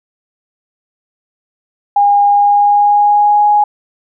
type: tone with pitch glide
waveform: sine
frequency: 813 to 831.5 Hz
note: G#5 to G#5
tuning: -37 to +2 cents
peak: -6 dBFS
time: 1.96-3.64 s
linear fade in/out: 5 ms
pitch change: +39 cents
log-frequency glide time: 2.24-3.48 s
effects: none